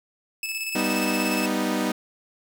sawtooth tone with tremolo, 2612 Hz, E7, 17 cents flat, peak -23 dBFS, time 0.43-1.46 s, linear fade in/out 2 ms, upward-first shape square, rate 17 Hz, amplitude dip 40%
sawtooth chord, G augmented, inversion none, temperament equal, 196 / 246.9 / 311.1 Hz, G3 / B3 / D#4, 0 / 0 / 0 cents, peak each -24 / -23 / -23 dBFS, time 0.75-1.92 s, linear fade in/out 5 ms
effects none

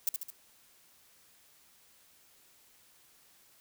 violet noise with echo, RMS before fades -28 dBFS, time 0.07-0.09 s, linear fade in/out 2 ms, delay 71 ms, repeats 3, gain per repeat -5 dB, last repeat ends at 0.303 s, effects white hiss -63 dBFS RMS until 3.6 s

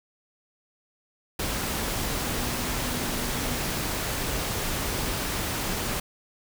sine tone in noise, 244.7 Hz, B3, 16 cents flat, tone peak -38 dBFS, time 2.24-3.6 s, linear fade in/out 5 ms, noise pink, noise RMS -29 dBFS, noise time 1.39-6 s, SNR -12 dB, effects none

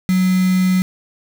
sine tone with quantisation, 185 Hz, F#3, in tune, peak -12 dBFS, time 0.09-0.82 s, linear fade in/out 0 ms, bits 4, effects none

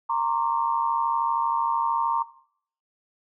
sine tone cluster, 925 / 1064 / 1157 Hz, A#5 / C6 / D6, -14 / +29 / -26 cents, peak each -25 / -27 / -30 dBFS, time 0.09-2.23 s, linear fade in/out 10 ms, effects noise-tail reverb RT60 0.6 s tail -18 dB re dry

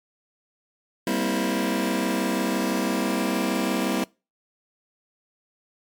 sawtooth chord, C dominant seventh, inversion second, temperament just, 196.22 / 235.5 / 261.6 / 327 Hz, G3 / Bb3 / C4 / E4, +2 / +18 / 0 / -14 cents, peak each -24 dBFS, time 1.07-4.04 s, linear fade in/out 2 ms, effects noise-tail reverb RT60 0.3 s tail -25 dB re dry + MP3 96 kbps

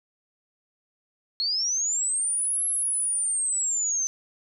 sine linear two-way sweep, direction up then down, 4219 to 11175 to 6100 Hz, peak -23 dBFS, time 1.4-4.07 s, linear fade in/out 0 ms, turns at 2.65 s, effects none

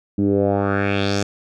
10% pulse tone with low-pass filter sweep, 99.6 Hz, G2, 28 cents sharp, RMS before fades -19 dBFS, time 0.18-1.23 s, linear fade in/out 5 ms, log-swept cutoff 250 to 6900 Hz, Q 2.8, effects none

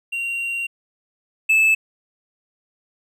triangle tone pair in turn, 2758 / 2619 Hz, F7 / E7, -22 / -12 cents, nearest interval minor second, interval 90 cents, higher first, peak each -21 / -11 dBFS, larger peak second, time 0.12-0.67 / 1.49-1.75 s, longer first, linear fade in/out 10 ms, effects none

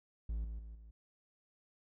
triangle tone with level steps, 55.3 Hz, A1, 9 cents sharp, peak -33 / -38 / -44 / -50 dBFS, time 0.29-0.91 s, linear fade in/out 5 ms, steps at 0.44 / 0.59 / 0.75 s, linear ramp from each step 2 ms, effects none

